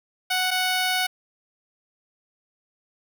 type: tone pair in turn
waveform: 10% pulse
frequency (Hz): 740 / 740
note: F#5 / F#5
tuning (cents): 0 / 0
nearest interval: unison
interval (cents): 0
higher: neither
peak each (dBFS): -13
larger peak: neither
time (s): 0.3-0.51 / 0.51-1.07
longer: second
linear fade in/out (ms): 10
effects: 9-bit